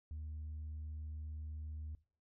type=tone; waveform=sine; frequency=76.9 Hz; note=D#2; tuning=20 cents flat; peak=-40 dBFS; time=0.11-1.95 s; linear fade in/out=0 ms; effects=noise-tail reverb RT60 0.4 s tail -21 dB re dry + tanh soft clip ceiling -40 dBFS